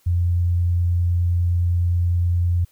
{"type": "tone with vibrato", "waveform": "sine", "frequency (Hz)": 87.31, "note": "F2", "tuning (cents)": 0, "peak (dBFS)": -16, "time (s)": [0.06, 2.65], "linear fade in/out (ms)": 10, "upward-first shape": "triangle", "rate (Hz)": 9.7, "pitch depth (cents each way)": 8, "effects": ["white hiss -60 dBFS RMS until 2.71 s"]}